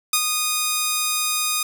5% pulse tone with ADSR envelope, 1235 Hz, D#6, 13 cents flat, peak -3 dBFS, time 0.13-1.63 s, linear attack 4 ms, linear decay 70 ms, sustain -5 dB, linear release 4 ms, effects none

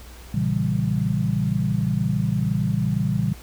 sine chord, A# diminished seventh, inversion none, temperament equal, 116.54 / 138.59 / 164.81 / 196 Hz, A#2 / C#3 / E3 / G3, 0 / 0 / 0 / 0 cents, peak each -25 dBFS, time 0.34-3.33 s, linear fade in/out 5 ms, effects added 60 Hz sine -40 dBFS peak until 3.42 s + pink hiss -46 dBFS RMS until 3.42 s

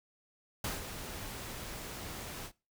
pink noise with ADSR envelope, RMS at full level -35 dBFS, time 0.64-2.52 s, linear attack 4 ms, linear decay 160 ms, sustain -8 dB, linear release 73 ms, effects noise-tail reverb RT60 0.3 s tail -22 dB re dry

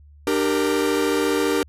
45% pulse chord, G minor, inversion second, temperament equal with one note detuned, 299.3 / 392 / 466.2 Hz, D4 / G4 / Bb4, +33 / 0 / 0 cents, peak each -23 dBFS, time 0.27-1.63 s, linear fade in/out 2 ms, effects added 73 Hz sine -45 dBFS peak until 1.68 s + resampled to 32000 Hz

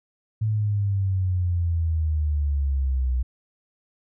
sine exponential sweep, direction down, 110 to 61.74 Hz, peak -20 dBFS, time 0.41-3.23 s, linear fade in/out 10 ms, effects none

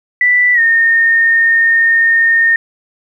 sine tone with pitch glide, 1975.5 to 1832.6 Hz, B6 to A#6, 0 to -30 cents, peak -7 dBFS, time 0.21-2.56 s, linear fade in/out 2 ms, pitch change -130 cents, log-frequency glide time 0.54-0.6 s, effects 8-bit

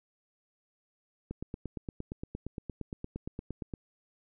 click train, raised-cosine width 3 ms, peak -24 dBFS, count 22, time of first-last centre 1.31-3.738 s, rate 8.65 Hz, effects none

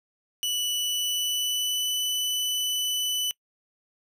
sawtooth tone with pitch glide, 2960 to 2989 Hz, F#7 to F#7, 0 to +17 cents, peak -22 dBFS, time 0.43-3.31 s, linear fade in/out 0 ms, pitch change +17 cents, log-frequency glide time 0.65-1.92 s, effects noise-tail reverb RT60 0.1 s tail -24 dB re dry

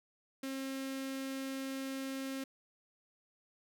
sawtooth tone with notch filter, 268.2 Hz, C4, 43 cents sharp, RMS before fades -40 dBFS, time 0.43-2.44 s, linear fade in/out 5 ms, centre 880 Hz, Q 1.3, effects none

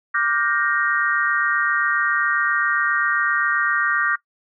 sine chord, G minor seventh, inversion second, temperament equal with one note detuned, 1174.7 / 1420.5 / 1568 / 1864.7 Hz, D6 / F6 / G6 / Bb6, 0 / +29 / 0 / 0 cents, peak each -23 dBFS, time 0.14-4.16 s, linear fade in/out 10 ms, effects noise-tail reverb RT60 0.1 s tail -19 dB re dry

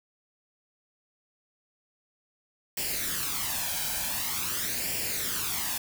white noise with flanger, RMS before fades -31 dBFS, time 2.77-5.78 s, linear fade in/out 5 ms, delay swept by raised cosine 0.39 to 1.28 ms, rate 0.46 Hz, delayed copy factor +0.65, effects none

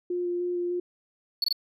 sine tone with vibrato, 353.1 Hz, F4, 19 cents sharp, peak -26 dBFS, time 0.1-0.8 s, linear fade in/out 5 ms, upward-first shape square, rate 3.3 Hz, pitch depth 9 cents each way
triangle tone bursts, 4435 Hz, C#8, in tune, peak -21 dBFS, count 3, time 1.42-1.527 s, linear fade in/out 2 ms, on 21 ms, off 22 ms
effects none

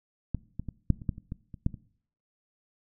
clicks, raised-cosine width 5 ms, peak -16 / -21 / -23 / -9 / -30 / -15 / -30 / -22 / -29 / -13 / -28 dBFS, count 11, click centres 0.347 / 0.596 / 0.687 / 0.903 / 1.018 / 1.092 / 1.181 / 1.321 / 1.542 / 1.664 / 1.742 s, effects noise-tail reverb RT60 0.6 s tail -21 dB re dry

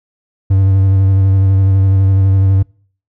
triangle tone with vibrato, 96.5 Hz, G2, 27 cents flat, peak -5 dBFS, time 0.5-2.63 s, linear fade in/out 10 ms, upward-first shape square, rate 12 Hz, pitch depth 18 cents each way, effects noise-tail reverb RT60 0.5 s tail -26 dB re dry

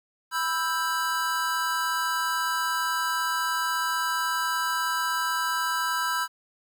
square chord, E minor, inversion second, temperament just, 988.9 / 1318.5 / 1582.2 Hz, B5 / E6 / G6, +2 / 0 / +16 cents, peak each -30 dBFS, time 0.31-6.28 s, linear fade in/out 50 ms, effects 10-bit

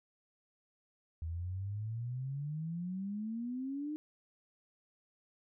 sine exponential sweep, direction up, 79.5 to 308 Hz, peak -36 dBFS, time 1.22-3.96 s, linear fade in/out 0 ms, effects none

